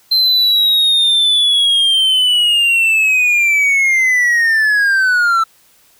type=linear sweep; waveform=triangle; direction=down; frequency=4123 to 1318.5 Hz; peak=-8 dBFS; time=0.11-5.44 s; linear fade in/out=10 ms; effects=white hiss -51 dBFS RMS until 5.99 s